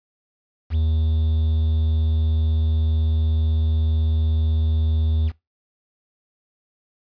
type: tone with quantisation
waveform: triangle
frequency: 79 Hz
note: D#2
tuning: 27 cents sharp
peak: -15 dBFS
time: 0.7-5.32 s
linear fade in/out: 50 ms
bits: 7
effects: noise-tail reverb RT60 0.2 s tail -20 dB re dry + resampled to 11025 Hz